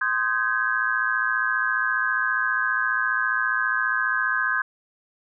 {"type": "chord", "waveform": "sine", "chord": "Ab major seventh", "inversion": "first", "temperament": "equal with one note detuned", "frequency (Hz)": [1046.5, 1244.5, 1546.4, 1661.2], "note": ["C6", "Eb6", "G6", "Ab6"], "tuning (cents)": [0, 0, -24, 0], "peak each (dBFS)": [-29, -30, -24, -25], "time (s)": [0.01, 4.62], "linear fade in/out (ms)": 5, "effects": []}